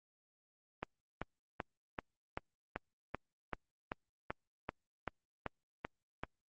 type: click train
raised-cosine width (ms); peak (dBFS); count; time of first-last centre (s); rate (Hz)
0.5; -22; 15; 0.83-6.235; 2.59
effects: Opus 24 kbps